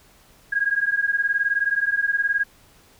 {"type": "beating tone pair", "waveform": "sine", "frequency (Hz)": [1627, 1646], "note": ["G#6", "G#6"], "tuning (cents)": [-36, -16], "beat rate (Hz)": 19, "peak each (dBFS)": -22, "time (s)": [0.52, 2.44], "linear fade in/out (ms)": 10, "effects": ["pink hiss -54 dBFS RMS until 2.99 s"]}